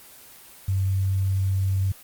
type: tone with quantisation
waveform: sine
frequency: 95.9 Hz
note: G2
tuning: 37 cents flat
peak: -20 dBFS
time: 0.68-1.92 s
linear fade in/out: 5 ms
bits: 8
effects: white hiss -47 dBFS RMS until 2.03 s + Opus 24 kbps